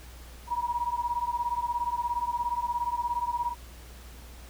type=beating tone pair; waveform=sine; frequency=950 / 967 Hz; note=A#5 / B5; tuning=+33 / -37 cents; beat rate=17 Hz; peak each=-30 dBFS; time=0.47-3.55 s; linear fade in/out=50 ms; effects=added 60 Hz sine -45 dBFS peak until 4.49 s + pink hiss -51 dBFS RMS until 4.49 s